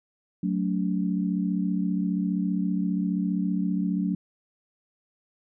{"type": "chord", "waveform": "sine", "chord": "D major", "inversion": "first", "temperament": "equal with one note detuned", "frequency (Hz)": [185, 220, 286.1], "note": ["F#3", "A3", "D4"], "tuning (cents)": [0, 0, -45], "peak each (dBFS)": [-25, -30, -30], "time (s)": [0.43, 4.15], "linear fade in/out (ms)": 5, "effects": []}